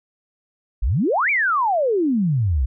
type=exponential two-way sweep; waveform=sine; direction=up then down; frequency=43.1 to 2400 to 58.4 Hz; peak=-16 dBFS; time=0.82-2.66 s; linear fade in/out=10 ms; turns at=1.3 s; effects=none